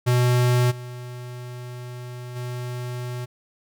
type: tone with level steps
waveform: square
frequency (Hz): 123.47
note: B2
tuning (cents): 0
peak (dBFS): -17 / -34 / -29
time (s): 0.06-3.26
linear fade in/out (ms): 20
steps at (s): 0.7 / 2.35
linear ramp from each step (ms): 20
effects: none